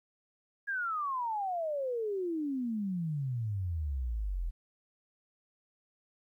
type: exponential sweep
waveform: sine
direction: down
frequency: 1661.2 to 39.46 Hz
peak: -31 dBFS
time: 0.67-4.51 s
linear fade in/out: 20 ms
effects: 12-bit